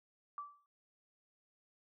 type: tone with exponential decay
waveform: sine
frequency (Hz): 1161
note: D6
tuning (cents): -20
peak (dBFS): -38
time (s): 0.38-0.66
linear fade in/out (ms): 1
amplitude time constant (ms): 60
effects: none